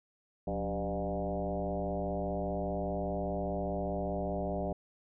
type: tone with frequency modulation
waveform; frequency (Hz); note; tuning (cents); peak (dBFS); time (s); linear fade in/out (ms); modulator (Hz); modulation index
sine; 390.1; G4; -8; -31; 0.47-4.73; 5; 105; 3.2
effects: none